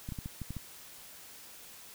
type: clicks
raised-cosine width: 5 ms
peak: -26 dBFS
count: 7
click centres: 0.089 / 0.122 / 0.188 / 0.259 / 0.417 / 0.506 / 0.567 s
effects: white hiss -51 dBFS RMS until 1.94 s